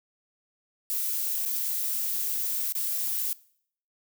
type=noise with dropouts; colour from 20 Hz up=violet; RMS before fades=-29 dBFS; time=0.9-3.33 s; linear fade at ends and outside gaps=0 ms; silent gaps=1.452-1.46 / 2.723-2.752 / 2.978-2.982 s; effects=noise-tail reverb RT60 0.6 s tail -21 dB re dry